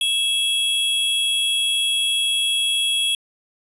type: tone pair together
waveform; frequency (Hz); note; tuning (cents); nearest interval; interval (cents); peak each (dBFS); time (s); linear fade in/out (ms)
square; 2637 / 3322; E7 / G#7; 0 / 0; major third; 400; -28 / -19; 0.01-3.15; 2
effects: resampled to 32000 Hz + 9-bit